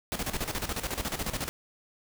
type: noise with tremolo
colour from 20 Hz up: pink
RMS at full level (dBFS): -31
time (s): 0.12-1.49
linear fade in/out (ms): 0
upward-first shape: square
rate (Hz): 14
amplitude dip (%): 70
effects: none